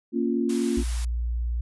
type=chord; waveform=sine; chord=Bb minor; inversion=none; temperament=equal; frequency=233.1 / 277.2 / 349.2 Hz; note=Bb3 / Db4 / F4; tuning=0 / 0 / 0 cents; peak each=-25 / -27 / -27 dBFS; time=0.12-0.84 s; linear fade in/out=50 ms
type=high-pass noise; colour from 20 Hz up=white; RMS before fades=-38 dBFS; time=0.49-1.05 s; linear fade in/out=5 ms; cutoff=700 Hz; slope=24 dB/octave
type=tone; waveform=sine; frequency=58.9 Hz; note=A#1; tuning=19 cents sharp; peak=-24 dBFS; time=0.77-1.61 s; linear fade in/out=5 ms
effects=resampled to 24000 Hz